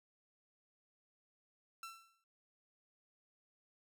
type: tone with exponential decay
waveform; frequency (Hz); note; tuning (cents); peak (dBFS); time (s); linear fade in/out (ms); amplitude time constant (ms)
sawtooth; 1342; E6; +31; -40; 1.83-2.24; 2; 88
effects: none